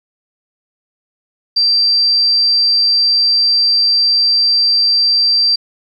sine tone, 4699 Hz, D8, in tune, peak -9 dBFS, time 1.56-5.56 s, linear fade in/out 10 ms, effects 8-bit

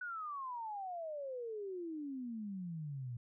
sine exponential sweep, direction down, 1494 to 116.54 Hz, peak -40 dBFS, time 0.01-3.17 s, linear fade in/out 5 ms, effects none

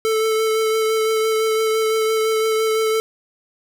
square tone with vibrato, 440 Hz, A4, in tune, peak -17 dBFS, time 0.05-3 s, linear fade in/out 0 ms, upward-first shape sine, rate 5.9 Hz, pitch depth 14 cents each way, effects none

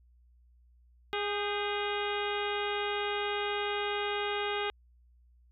harmonic tone with a mistuned harmonic, 411.3 Hz, G#4, 17 cents flat, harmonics 1 / 2 / 3 / 4 / 5 / 6 / 7 / 8 / 9, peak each -34 / -37 / -39 / -40 / -41 / -42 / -42 / -43 / -44 dBFS, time 1.13-4.7 s, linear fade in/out 0 ms, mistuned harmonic 4, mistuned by -80 cents, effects added 60 Hz sine -59 dBFS peak until 5.51 s

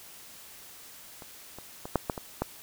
clicks, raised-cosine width 1 ms, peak -30 / -28 / -23 / -9 / -13 / -21 / -13 dBFS, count 7, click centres 1.222 / 1.586 / 1.855 / 1.957 / 2.098 / 2.178 / 2.42 s, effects white hiss -49 dBFS RMS until 2.62 s

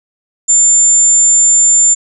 sine tone, 7200 Hz, A8, 39 cents sharp, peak -5 dBFS, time 0.48-1.95 s, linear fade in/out 20 ms, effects none

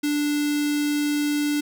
square tone with notch filter, 293.7 Hz, D4, in tune, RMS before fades -23 dBFS, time 0.03-1.61 s, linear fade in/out 10 ms, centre 770 Hz, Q 0.52, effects none

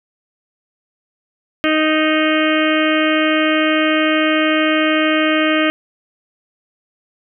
harmonic tone, 311.1 Hz, D#4, in tune, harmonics 1 / 2 / 4 / 5 / 6 / 7 / 8 / 9 / 10, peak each -16 / -19 / -22 / -23 / -24 / -24 / -25 / -26 / -26 dBFS, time 1.64-5.7 s, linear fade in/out 0 ms, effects none

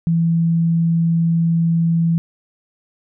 sine tone, 166.4 Hz, E3, 17 cents sharp, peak -13 dBFS, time 0.07-2.18 s, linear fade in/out 0 ms, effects none

